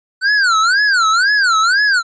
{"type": "tone with vibrato", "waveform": "square", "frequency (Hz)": 1480, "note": "F#6", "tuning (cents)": 0, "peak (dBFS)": -11, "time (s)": [0.21, 2.03], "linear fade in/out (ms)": 50, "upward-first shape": "sine", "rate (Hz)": 2, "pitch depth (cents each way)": 240, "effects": ["resampled to 16000 Hz"]}